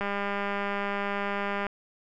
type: click train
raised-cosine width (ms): 0.5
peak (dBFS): -16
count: 334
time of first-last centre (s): 0.01-1.667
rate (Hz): 201
effects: none